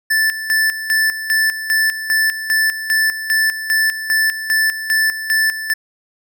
square tone with tremolo, 1759 Hz, A6, 1 cent flat, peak -13 dBFS, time 0.1-5.74 s, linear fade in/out 10 ms, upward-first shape square, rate 2.5 Hz, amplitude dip 70%, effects none

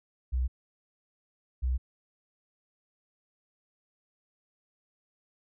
sine tone pair in turn, 63 / 63.27 Hz, B1 / B1, +35 / +43 cents, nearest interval unison, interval 8 cents, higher second, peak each -25 dBFS, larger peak neither, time 0.32-0.48 / 1.62-1.78 s, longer neither, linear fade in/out 20 ms, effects none

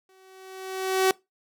sawtooth tone with exponential growth, 378.6 Hz, F#4, 40 cents sharp, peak -13 dBFS, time 0.09-1.11 s, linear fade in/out 2 ms, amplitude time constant 220 ms, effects noise-tail reverb RT60 0.2 s tail -22 dB re dry

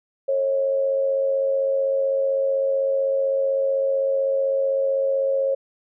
sine tone with amplitude modulation, 543 Hz, C#5, 36 cents flat, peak -16 dBFS, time 0.28-5.55 s, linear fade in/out 10 ms, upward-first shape sine, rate 95.8 Hz, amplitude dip 50%, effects none

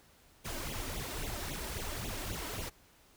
pink noise with flanger, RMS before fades -39 dBFS, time 0.44-2.7 s, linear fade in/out 20 ms, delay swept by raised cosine 0.29 to 3.29 ms, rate 3.7 Hz, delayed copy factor +1, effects pink hiss -63 dBFS RMS until 3.16 s

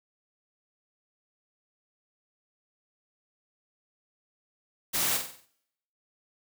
white noise with echo, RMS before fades -28 dBFS, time 4.93-5.18 s, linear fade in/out 20 ms, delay 47 ms, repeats 6, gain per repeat -6 dB, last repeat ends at 5.462 s, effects noise-tail reverb RT60 0.8 s tail -23 dB re dry

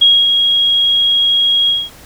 sine tone with ADSR envelope, 3291 Hz, G#7, 16 cents flat, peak -4 dBFS, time 0.01-1.9 s, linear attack 11 ms, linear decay 240 ms, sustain -5 dB, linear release 210 ms, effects pink hiss -39 dBFS RMS until 2.05 s

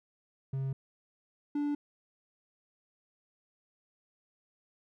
triangle tone pair in turn, 134.5 / 291.2 Hz, C3 / D4, +48 / -15 cents, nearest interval octave + minor second, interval 1337 cents, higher second, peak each -29 / -27 dBFS, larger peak second, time 0.53-0.73 / 1.55-1.75 s, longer neither, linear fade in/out 5 ms, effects none

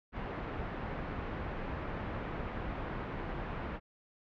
pink low-pass noise, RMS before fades -39 dBFS, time 0.12-3.8 s, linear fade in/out 50 ms, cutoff 1900 Hz, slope 12 dB/octave, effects low-pass 3000 Hz 12 dB/octave

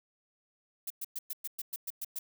violet noise bursts, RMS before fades -37 dBFS, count 10, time 0.87-2.19 s, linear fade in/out 5 ms, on 33 ms, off 110 ms, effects none

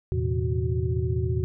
sine tone cluster, 81.9 / 111.5 / 126.6 / 163.2 / 371.6 Hz, E2 / A2 / B2 / E3 / F#4, -11 / +23 / +43 / -17 / +7 cents, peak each -27 / -27 / -30 / -36 / -31 dBFS, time 0.12-1.44 s, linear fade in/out 0 ms, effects none

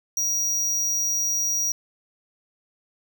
square tone, 5750 Hz, F8, 50 cents sharp, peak -22 dBFS, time 0.17-1.72 s, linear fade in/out 2 ms, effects none

